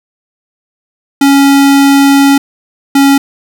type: tone pair in turn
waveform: square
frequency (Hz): 278.1 / 277.1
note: C#4 / C#4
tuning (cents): +6 / -1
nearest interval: unison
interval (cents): 7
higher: first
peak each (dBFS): -4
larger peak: neither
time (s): 1.21-2.38 / 2.95-3.18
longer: first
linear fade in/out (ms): 5
effects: none